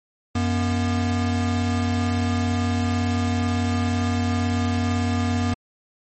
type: tone pair together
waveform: square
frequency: 93 / 241.1 Hz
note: F#2 / B3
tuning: +9 / -41 cents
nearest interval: octave + major third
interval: 1650 cents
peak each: -23 / -24 dBFS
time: 0.35-5.54 s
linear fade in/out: 5 ms
effects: MP3 32 kbps